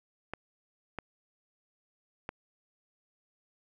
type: clicks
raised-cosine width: 0.5 ms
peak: -21 dBFS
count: 3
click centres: 0.336 / 0.987 / 2.291 s
effects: 10-bit